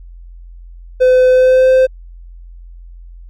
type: tone with pitch glide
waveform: triangle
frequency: 509 to 518.8 Hz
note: C5 to C5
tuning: -48 to -15 cents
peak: -4 dBFS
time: 1-1.87 s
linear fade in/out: 20 ms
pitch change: +33 cents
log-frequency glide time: 1.3-1.7 s
effects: added 43 Hz sine -32 dBFS peak until 3.29 s